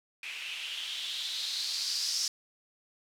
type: noise with low-pass filter sweep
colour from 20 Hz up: violet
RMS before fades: -35 dBFS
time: 0.23-2.28 s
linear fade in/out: 2 ms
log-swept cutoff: 2500 to 5400 Hz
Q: 4.7
effects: none